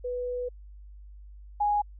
sine tone pair in turn, 493.9 / 827.8 Hz, B4 / G#5, 0 / -6 cents, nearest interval major sixth, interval 894 cents, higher second, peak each -29 / -22 dBFS, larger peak second, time 0.04-0.49 / 1.6-1.82 s, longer first, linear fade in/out 10 ms, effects added 50 Hz sine -44 dBFS peak until 1.99 s

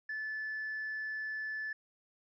triangle tone with tanh clipping, 1740 Hz, A6, 20 cents flat, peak -36 dBFS, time 0.09-1.73 s, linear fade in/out 5 ms, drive 5 dB, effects resampled to 16000 Hz

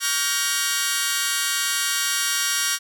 10% pulse chord, G half-diminished seventh, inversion second, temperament just, 1128.9 / 1411.2 / 1568 / 1881.6 Hz, Db6 / F6 / G6 / Bb6, +31 / +18 / 0 / +16 cents, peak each -21 / -19 / -18 / -17 dBFS, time 0-2.79 s, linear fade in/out 50 ms, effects none

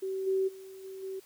sine tone with level steps, 382.6 Hz, G4, 42 cents flat, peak -31 / -25 / -44 / -40 / -35 dBFS, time 0.02-1.2 s, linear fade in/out 10 ms, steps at 0.26 / 0.47 / 0.83 / 1.02 s, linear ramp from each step 20 ms, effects white hiss -59 dBFS RMS until 1.25 s

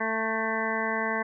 harmonic tone with a mistuned harmonic, 222.4 Hz, A3, 19 cents sharp, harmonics 1 / 2 / 3 / 4 / 5 / 7 / 8 / 9, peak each -34 / -34 / -34 / -34 / -34 / -34 / -34 / -34 dBFS, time 0-1.23 s, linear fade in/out 10 ms, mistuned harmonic 5, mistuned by -17 cents, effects none

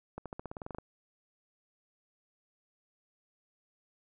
accelerating click train, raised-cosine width 1 ms, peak -26 dBFS, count 12, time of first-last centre 0.18-0.785 s, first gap 77 ms, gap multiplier 0.93, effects none

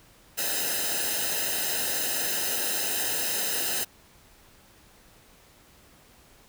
white noise with comb filter, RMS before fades -28 dBFS, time 0.37-3.85 s, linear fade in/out 20 ms, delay 0.88 ms, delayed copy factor -0.85, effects pink hiss -56 dBFS RMS until 6.48 s

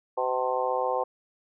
harmonic tone with a mistuned harmonic, 127.5 Hz, C3, 44 cents flat, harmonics 3 / 4 / 5 / 6 / 7 / 8, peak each -36 / -28 / -35 / -31 / -31 / -33 dBFS, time 0.17-1.04 s, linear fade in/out 10 ms, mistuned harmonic 8, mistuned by +60 cents, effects none

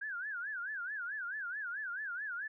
sine tone with vibrato, 1560 Hz, G6, 9 cents flat, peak -37 dBFS, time 0.01-2.48 s, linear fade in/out 10 ms, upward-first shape sine, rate 4.6 Hz, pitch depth 200 cents each way, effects none

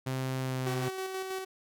sawtooth tone with pitch glide, 130.9 to 129.47 Hz, C3 to C3, +1 to -18 cents, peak -27 dBFS, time 0.06-0.89 s, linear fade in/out 10 ms, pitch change -19 cents, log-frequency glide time 0.39-0.59 s
sawtooth tone with tremolo, 378.9 Hz, F#4, 41 cents sharp, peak -29 dBFS, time 0.66-1.45 s, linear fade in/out 10 ms, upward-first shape square, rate 6.2 Hz, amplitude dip 35%
effects none

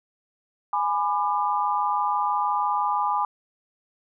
sine chord, G# diminished, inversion none, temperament just, 830.6 / 996.7 / 1196.1 Hz, G#5 / B5 / D6, 0 / +16 / +31 cents, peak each -25 / -25 / -27 dBFS, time 0.73-3.25 s, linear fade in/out 2 ms, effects none

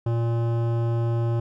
sine tone with hard clipping, 116.54 Hz, A#2, in tune, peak -23 dBFS, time 0.06-1.4 s, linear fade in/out 5 ms, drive 15 dB, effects none

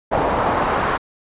brown noise with band-pass filter sweep, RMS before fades -19 dBFS, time 0.11-0.98 s, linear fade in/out 20 ms, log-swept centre 780 to 1200 Hz, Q 1.7, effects resampled to 8000 Hz

